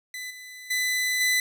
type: tone with level steps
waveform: sawtooth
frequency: 2003 Hz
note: B6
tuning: 24 cents sharp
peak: -30 / -37 / -20 / -17 dBFS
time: 0.14-1.4 s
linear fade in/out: 2 ms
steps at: 0.3 / 0.7 / 1.2 s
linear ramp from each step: 10 ms
effects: none